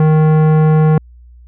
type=tone with tanh clipping; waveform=sine; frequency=155.56 Hz; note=D#3; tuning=in tune; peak=-9 dBFS; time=0-0.98 s; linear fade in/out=2 ms; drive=16 dB; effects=added 60 Hz sine -37 dBFS peak until 1.47 s